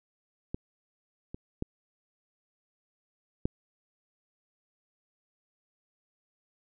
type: clicks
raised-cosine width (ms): 3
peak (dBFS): -20 / -26 / -18 / -14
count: 4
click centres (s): 0.545 / 1.345 / 1.624 / 3.455
effects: none